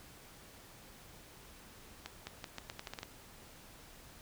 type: accelerating click train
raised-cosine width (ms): 0.2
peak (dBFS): -24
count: 10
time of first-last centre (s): 2.06-3.031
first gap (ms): 210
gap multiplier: 0.82
effects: pink hiss -56 dBFS RMS until 4.21 s